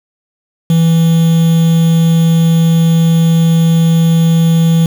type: tone with quantisation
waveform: triangle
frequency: 164.81 Hz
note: E3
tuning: in tune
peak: -4 dBFS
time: 0.7-4.86 s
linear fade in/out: 2 ms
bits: 4
effects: none